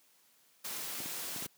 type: noise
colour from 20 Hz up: white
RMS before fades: -40 dBFS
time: 0.64-1.47 s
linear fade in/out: 10 ms
type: clicks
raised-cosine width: 3 ms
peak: -32 dBFS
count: 5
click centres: 1.003 / 1.059 / 1.362 / 1.424 / 1.46 s
effects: white hiss -67 dBFS RMS until 1.57 s + high-pass 150 Hz 12 dB/octave